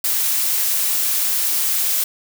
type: noise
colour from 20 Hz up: blue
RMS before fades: -19 dBFS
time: 0.04-2.04 s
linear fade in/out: 5 ms
effects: none